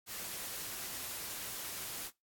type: noise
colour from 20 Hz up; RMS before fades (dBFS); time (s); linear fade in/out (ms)
white; -42; 0.06-2.11; 50
effects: noise-tail reverb RT60 0.2 s tail -22 dB re dry + AAC 64 kbps